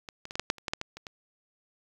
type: clicks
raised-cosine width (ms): 0.2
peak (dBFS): -23 / -23 / -21 / -16 / -12 / -7 / -29 / -14 / -11 / -16 / -25 / -23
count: 12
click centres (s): 0.088 / 0.254 / 0.309 / 0.355 / 0.396 / 0.501 / 0.583 / 0.682 / 0.735 / 0.814 / 0.97 / 1.068
effects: 8-bit